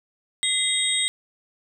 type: tone cluster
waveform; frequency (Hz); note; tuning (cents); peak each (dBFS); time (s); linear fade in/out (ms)
sine; 2050 / 3255 / 3752 / 8220; C7 / G#7 / A#7 / C9; -36 / -36 / +11 / -32; -28 / -29 / -23 / -26; 0.43-1.08; 0
effects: none